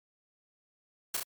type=noise with echo; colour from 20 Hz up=white; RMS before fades=-31 dBFS; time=1.14-1.17 s; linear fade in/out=5 ms; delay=31 ms; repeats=2; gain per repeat=-3 dB; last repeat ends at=1.232 s; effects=MP3 96 kbps